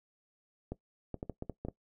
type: clicks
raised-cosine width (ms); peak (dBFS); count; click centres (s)
2; -24; 8; 0.72 / 1.143 / 1.229 / 1.297 / 1.424 / 1.497 / 1.65 / 1.685
effects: noise-tail reverb RT60 0.1 s tail -18 dB re dry